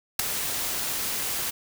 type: noise with ADSR envelope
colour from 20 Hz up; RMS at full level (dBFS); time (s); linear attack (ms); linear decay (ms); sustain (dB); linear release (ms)
white; -19; 0.19-1.51; 5; 7; -10; 15
effects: none